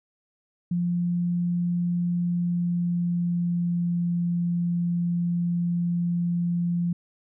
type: tone with pitch glide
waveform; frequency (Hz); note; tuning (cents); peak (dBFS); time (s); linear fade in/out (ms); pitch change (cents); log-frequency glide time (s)
sine; 174.61 to 173.1; F3 to F3; 0 to -15; -22; 0.71-6.93; 5; -15; 2.17-4.06
effects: none